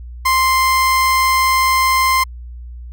30% pulse tone, 1046.5 Hz, C6, in tune, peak -9 dBFS, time 0.25-2.24 s, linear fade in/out 10 ms, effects added 60 Hz sine -29 dBFS peak until 2.92 s

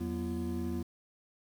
triangle tone cluster, 84.4 / 185.1 / 242 / 341.3 Hz, E2 / F#3 / B3 / F4, +41 / +1 / -35 / -40 cents, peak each -36 / -38 / -35 / -37 dBFS, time 0-0.83 s, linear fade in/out 10 ms, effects 9-bit

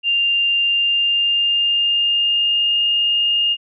sine tone with pitch glide, 2794 to 2831 Hz, F7 to F7, 0 to +23 cents, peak -14 dBFS, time 0.03-3.57 s, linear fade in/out 50 ms, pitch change +23 cents, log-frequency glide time 0.61-2.84 s, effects none

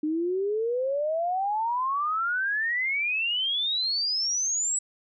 sine exponential sweep, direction up, 299.7 to 7902 Hz, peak -24 dBFS, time 0.03-4.79 s, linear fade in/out 5 ms, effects none

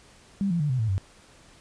sine tone with pitch steps, 197.5 / 170.94 / 147.96 / 128.06 / 110.84 / 95.94 Hz, G3 / F3 / D3 / C3 / A2 / G2, +13 / -37 / +13 / -37 / +13 / -37 cents, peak -22 dBFS, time 0.41-0.98 s, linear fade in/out 0 ms, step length 95 ms, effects pink hiss -54 dBFS RMS until 1.6 s + resampled to 22050 Hz

